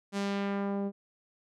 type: tone with low-pass filter sweep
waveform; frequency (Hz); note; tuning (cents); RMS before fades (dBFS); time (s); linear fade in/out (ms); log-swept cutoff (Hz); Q
sawtooth; 199.5; G3; +31; -32; 0.12-0.92; 50; 8900 to 470; 0.92
effects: none